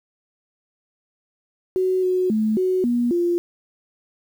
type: tone with pitch steps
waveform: sine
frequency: 372.3 / 367.6 / 216.9 / 370.9 / 240.7 / 347.5 Hz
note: F#4 / F#4 / A3 / F#4 / B3 / F4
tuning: +11 / -11 / -25 / +4 / -44 / -9 cents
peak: -17 dBFS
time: 1.76-3.38 s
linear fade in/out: 0 ms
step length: 270 ms
effects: 8-bit